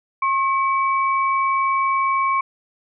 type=tone pair together; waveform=sine; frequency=1079 / 2286 Hz; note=C#6 / D7; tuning=-47 / -47 cents; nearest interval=octave + minor second; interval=1300 cents; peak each=-17 / -25 dBFS; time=0.22-2.41 s; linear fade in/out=5 ms; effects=none

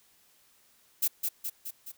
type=noise with echo; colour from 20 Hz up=violet; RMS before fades=-26 dBFS; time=1.02-1.08 s; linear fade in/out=10 ms; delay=210 ms; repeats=4; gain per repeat=-4 dB; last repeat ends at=1.92 s; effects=white hiss -64 dBFS RMS until 1.97 s

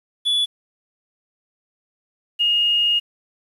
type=tone pair in turn; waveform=triangle / sine; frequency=3430 / 2854 Hz; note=A7 / F7; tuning=-45 / +37 cents; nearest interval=minor third; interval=318 cents; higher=first; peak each=-15 dBFS; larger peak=neither; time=0.25-0.46 / 2.39-3 s; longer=second; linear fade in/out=20 ms; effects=resampled to 32000 Hz + 8-bit

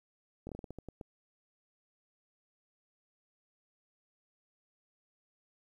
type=slowing click train; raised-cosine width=2 ms; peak=-30 dBFS; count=10; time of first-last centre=0.47-1.012 s; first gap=21 ms; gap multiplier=1.25; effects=11-bit

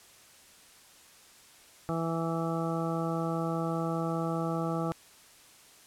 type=harmonic tone; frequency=165 Hz; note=E3; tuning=2 cents sharp; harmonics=1 / 2 / 3 / 4 / 5 / 7 / 8; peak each=-32 / -35 / -37 / -38 / -39 / -40 / -41 dBFS; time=1.89-4.92 s; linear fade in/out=0 ms; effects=white hiss -56 dBFS RMS until 5.86 s + low-pass 11000 Hz 12 dB/octave

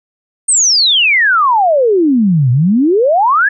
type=exponential two-way sweep; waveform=sine; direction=down then up; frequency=8870 to 118.1 to 1757 Hz; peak=-7 dBFS; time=0.48-3.49 s; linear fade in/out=10 ms; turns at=2.51 s; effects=none

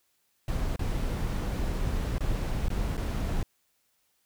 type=noise with dropouts; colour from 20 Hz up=brown; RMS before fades=-29 dBFS; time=0.48-3.43 s; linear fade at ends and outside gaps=2 ms; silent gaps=0.761-0.792 / 2.183-2.206 / 2.684-2.702 / 2.971-2.976 s; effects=white hiss -72 dBFS RMS until 4.25 s

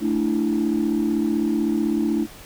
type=chord; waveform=sine; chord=A suspended fourth; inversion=none; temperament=equal; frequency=220 / 293.7 / 329.6 Hz; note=A3 / D4 / E4; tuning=0 / 0 / 0 cents; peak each=-22 dBFS; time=0-2.27 s; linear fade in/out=50 ms; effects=tanh soft clip ceiling -13 dBFS + pink hiss -43 dBFS RMS until 2.45 s

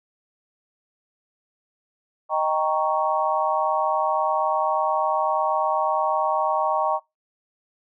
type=chord; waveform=sine; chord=Eb dominant seventh; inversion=none; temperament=equal; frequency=622.3 / 784 / 932.3 / 1108.7 Hz; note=Eb5 / G5 / Bb5 / Db6; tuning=0 / 0 / 0 / 0 cents; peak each=-25 dBFS; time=2.29-7 s; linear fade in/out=50 ms; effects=noise-tail reverb RT60 0.2 s tail -23 dB re dry

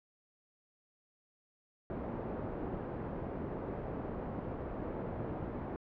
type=low-pass noise; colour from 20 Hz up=white; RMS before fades=-40 dBFS; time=1.9-5.76 s; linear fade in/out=0 ms; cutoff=490 Hz; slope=12 dB/octave; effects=low-pass 2000 Hz 12 dB/octave

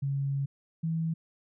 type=tone pair in turn; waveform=sine; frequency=138.59 / 162.92 Hz; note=C#3 / E3; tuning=0 / -20 cents; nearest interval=minor third; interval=280 cents; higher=second; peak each=-27 dBFS; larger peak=neither; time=0.02-0.46 / 0.83-1.14 s; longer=first; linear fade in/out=10 ms; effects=none

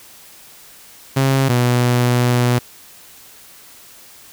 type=tone pair in turn; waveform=sawtooth; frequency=134.7 / 122.56 Hz; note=C#3 / B2; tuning=-49 / -13 cents; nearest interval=major second; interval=164 cents; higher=first; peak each=-9 dBFS; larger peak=neither; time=1.16-1.49 / 1.49-2.59 s; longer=second; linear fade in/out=10 ms; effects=white hiss -43 dBFS RMS until 4.32 s

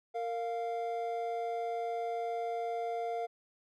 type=tone pair together; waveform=triangle; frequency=461.2 / 698.5 Hz; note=A#4 / F5; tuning=-19 / 0 cents; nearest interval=perfect fifth; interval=719 cents; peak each=-35 / -33 dBFS; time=0.14-3.27 s; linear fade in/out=20 ms; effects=none

